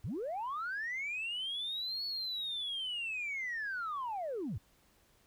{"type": "linear two-way sweep", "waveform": "sine", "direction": "up then down", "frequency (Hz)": [73.5, 4435, 73.5], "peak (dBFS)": -34, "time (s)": [0.04, 4.58], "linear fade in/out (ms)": 5, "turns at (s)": 2.05, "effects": ["tanh soft clip ceiling -32 dBFS", "pink hiss -68 dBFS RMS until 5.26 s"]}